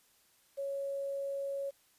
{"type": "tone with quantisation", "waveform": "sine", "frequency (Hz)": 554.4, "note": "C#5", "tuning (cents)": 0, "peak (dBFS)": -34, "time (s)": [0.57, 1.71], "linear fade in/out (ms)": 20, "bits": 10, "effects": ["white hiss -68 dBFS RMS until 1.98 s", "resampled to 32000 Hz"]}